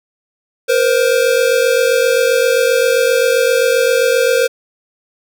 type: tone pair together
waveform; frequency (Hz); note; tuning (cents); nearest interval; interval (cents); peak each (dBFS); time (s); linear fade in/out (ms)
square; 472.4 / 520; A#4 / C5; +23 / -11; major second; 166; -14; 0.68-4.48; 20
effects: none